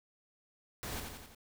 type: noise with echo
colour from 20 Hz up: pink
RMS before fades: -41 dBFS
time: 0.83-1 s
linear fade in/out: 0 ms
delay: 87 ms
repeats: 4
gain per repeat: -4 dB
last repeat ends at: 1.348 s
effects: none